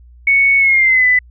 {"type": "tone with pitch glide", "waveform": "sine", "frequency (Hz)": [2217, 1998.1], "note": ["C#7", "B6"], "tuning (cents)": [0, 20], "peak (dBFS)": -8, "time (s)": [0.27, 1.19], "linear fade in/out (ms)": 5, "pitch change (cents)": -180, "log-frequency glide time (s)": [0.58, 1.06], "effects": ["added 60 Hz sine -39 dBFS peak until 1.3 s"]}